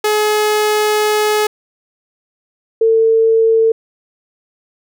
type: tone pair in turn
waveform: sawtooth / sine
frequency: 424 / 449.2 Hz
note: G#4 / A4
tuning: +36 / +36 cents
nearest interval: minor second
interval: 100 cents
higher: second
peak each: -8 dBFS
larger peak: neither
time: 0.04-1.47 / 2.81-3.72 s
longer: first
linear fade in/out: 5 ms
effects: none